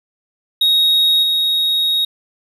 triangle tone with level steps, 3764 Hz, A#7, 16 cents sharp, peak -9 / -12 dBFS, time 0.61-2.05 s, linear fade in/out 5 ms, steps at 1.22 s, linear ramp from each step 20 ms, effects none

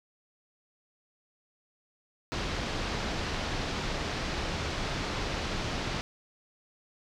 pink low-pass noise, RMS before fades -33 dBFS, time 2.32-6.01 s, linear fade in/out 0 ms, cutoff 5500 Hz, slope 24 dB/octave, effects none

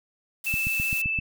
blue noise, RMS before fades -35 dBFS, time 0.44-1.02 s, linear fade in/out 5 ms
sine tone with vibrato, 2637 Hz, E7, in tune, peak -24 dBFS, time 0.46-1.2 s, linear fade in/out 10 ms, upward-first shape triangle, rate 18 Hz, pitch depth 10 cents each way
click train, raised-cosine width 5 ms, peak -20 dBFS, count 6, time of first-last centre 0.54-1.189 s, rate 7.71 Hz
effects none

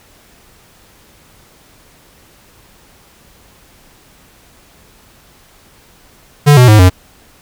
square tone with pitch steps, 146 / 124.92 / 106.88 / 91.44 Hz, D3 / B2 / A2 / F#2, -10 / +20 / -50 / -20 cents, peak -3 dBFS, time 6.46-6.9 s, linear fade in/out 20 ms, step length 110 ms, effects pink hiss -46 dBFS RMS until 7.41 s

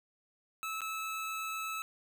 25% pulse tone with dropouts, 1304 Hz, E6, 19 cents flat, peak -32 dBFS, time 0.63-1.82 s, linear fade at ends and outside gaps 0 ms, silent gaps 0.807-0.817 s, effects none

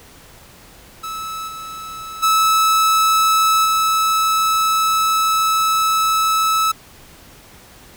45% pulse tone with level steps, 1303 Hz, E6, 20 cents flat, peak -25 / -29 / -12 / -14 dBFS, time 1.03-6.72 s, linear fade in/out 10 ms, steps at 1.47 / 2.22 / 3.64 s, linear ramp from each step 20 ms, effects pink hiss -44 dBFS RMS until 7.96 s

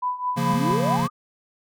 sine tone with tremolo, 995 Hz, B5, 13 cents sharp, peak -20 dBFS, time 0.02-0.97 s, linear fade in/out 10 ms, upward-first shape triangle, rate 4.7 Hz, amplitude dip 85%
square chord, Bb minor, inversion first, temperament equal, 138.59 / 174.61 / 233.1 Hz, Db3 / F3 / Bb3, 0 / 0 / 0 cents, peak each -27 dBFS, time 0.36-1.08 s, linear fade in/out 20 ms
sine exponential sweep, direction up, 170.7 to 1263 Hz, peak -24 dBFS, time 0.47-1.1 s, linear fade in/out 50 ms
clicks, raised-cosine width 5 ms, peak -28 dBFS, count 4, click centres 0.54 / 0.711 / 0.993 / 1.031 s
effects none

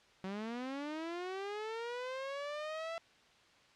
sawtooth linear sweep, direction up, 185.3 to 671 Hz, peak -35 dBFS, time 0.24-2.98 s, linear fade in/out 0 ms, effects white hiss -64 dBFS RMS until 3.75 s + low-pass 4000 Hz 12 dB/octave

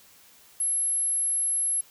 sine tone, 11050 Hz, F9, 20 cents flat, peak -23 dBFS, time 0.6-1.81 s, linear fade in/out 5 ms, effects white hiss -55 dBFS RMS until 1.9 s

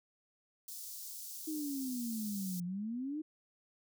white high-pass noise, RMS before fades -46 dBFS, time 0.68-2.6 s, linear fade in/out 2 ms, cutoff 4700 Hz, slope 24 dB/octave
sine exponential two-way sweep, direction down then up, 318.4 to 173 to 318.4 Hz, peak -36 dBFS, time 1.47-3.22 s, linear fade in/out 10 ms, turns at 2.64 s
effects none

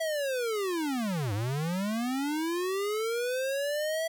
square linear two-way sweep, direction down then up, 659.3 to 97 to 659.3 Hz, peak -29 dBFS, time 0-4.08 s, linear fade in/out 10 ms, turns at 1.33 s, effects 10-bit

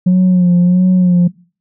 sine tone with vibrato, 180.1 Hz, F#3, 46 cents flat, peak -4 dBFS, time 0.06-1.28 s, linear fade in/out 10 ms, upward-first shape sine, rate 1.5 Hz, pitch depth 43 cents each way, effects noise-tail reverb RT60 0.4 s tail -23 dB re dry + tanh soft clip ceiling -5 dBFS

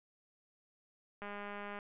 click train, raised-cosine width 0.5 ms, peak -30 dBFS, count 117, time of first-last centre 1.22-1.789 s, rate 204 Hz, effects resampled to 8000 Hz

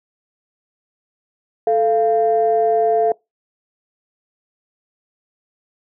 sine tone pair together, 439.7 / 690 Hz, A4 / F5, -1 / -21 cents, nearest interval minor sixth, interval 780 cents, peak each -15 dBFS, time 1.67-3.12 s, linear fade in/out 2 ms, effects noise-tail reverb RT60 0.2 s tail -24 dB re dry + tanh soft clip ceiling -6 dBFS

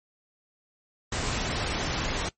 pink noise, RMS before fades -29 dBFS, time 1.12-2.29 s, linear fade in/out 5 ms, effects noise-tail reverb RT60 0.1 s tail -19 dB re dry + MP3 32 kbps

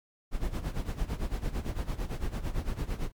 brown noise with tremolo, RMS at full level -29 dBFS, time 0.31-3.12 s, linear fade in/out 50 ms, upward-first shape sine, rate 8.9 Hz, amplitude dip 80%, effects MP3 96 kbps

